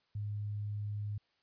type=tone; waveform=sine; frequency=103.83 Hz; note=G#2; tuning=in tune; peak=-35 dBFS; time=0.15-1.18 s; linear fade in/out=5 ms; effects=white hiss -75 dBFS RMS until 1.42 s + resampled to 11025 Hz